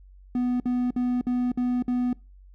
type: tone bursts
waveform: triangle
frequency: 247.5 Hz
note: B3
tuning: 4 cents sharp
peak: -20 dBFS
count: 6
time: 0.35-2.13 s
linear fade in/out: 2 ms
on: 250 ms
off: 56 ms
effects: noise-tail reverb RT60 0.3 s tail -24 dB re dry + added 47 Hz sine -47 dBFS peak until 2.54 s